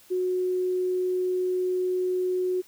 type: tone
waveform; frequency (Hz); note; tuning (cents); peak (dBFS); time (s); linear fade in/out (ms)
sine; 366.3; F#4; -17; -23; 0.1-2.62; 20
effects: white hiss -55 dBFS RMS until 2.67 s